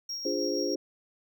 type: tone with tremolo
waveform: triangle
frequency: 5588 Hz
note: F8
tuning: in tune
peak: -31 dBFS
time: 0.09-0.75 s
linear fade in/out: 5 ms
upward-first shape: sine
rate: 6.4 Hz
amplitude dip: 35%
type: chord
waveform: sine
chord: D half-diminished seventh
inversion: none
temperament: equal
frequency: 293.7 / 349.2 / 415.3 / 523.3 Hz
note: D4 / F4 / Ab4 / C5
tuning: 0 / 0 / 0 / 0 cents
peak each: -33 dBFS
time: 0.25-0.76 s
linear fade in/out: 5 ms
effects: none